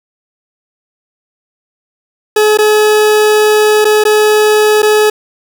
40% pulse tone with dropouts, 425.5 Hz, G#4, 42 cents sharp, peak -5 dBFS, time 2.36-5.1 s, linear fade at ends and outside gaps 5 ms, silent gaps 2.574-2.586 / 3.846-3.851 / 4.039-4.051 / 4.821-4.828 s, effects none

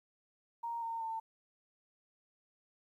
sine tone with pitch steps, 932.3 / 914.7 / 897.4 Hz, A#5 / A#5 / A5, 0 / -33 / +34 cents, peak -36 dBFS, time 0.63-1.2 s, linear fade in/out 10 ms, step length 190 ms, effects 12-bit

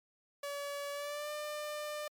sawtooth tone with pitch glide, 570 to 598.3 Hz, C#5 to D5, +48 to +32 cents, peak -34 dBFS, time 0.43-2.08 s, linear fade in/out 5 ms, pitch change +84 cents, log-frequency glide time 0.92-1.31 s, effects MP3 96 kbps

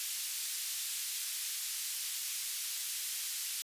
white band-pass noise, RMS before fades -38 dBFS, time 0-3.62 s, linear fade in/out 0 ms, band 2800 to 13000 Hz, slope 12 dB/octave, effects resampled to 32000 Hz

